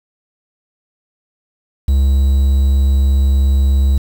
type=tone with quantisation; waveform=triangle; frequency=68.4 Hz; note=C#2; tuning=23 cents flat; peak=-7 dBFS; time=1.88-3.98 s; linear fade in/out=5 ms; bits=6; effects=none